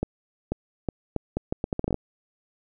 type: accelerating click train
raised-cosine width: 2 ms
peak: -12 dBFS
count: 14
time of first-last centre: 0.03-1.943 s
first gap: 490 ms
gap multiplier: 0.75
effects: none